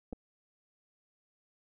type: clicks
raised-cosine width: 2 ms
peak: -28 dBFS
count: 2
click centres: 0.127 / 0.131 s
effects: none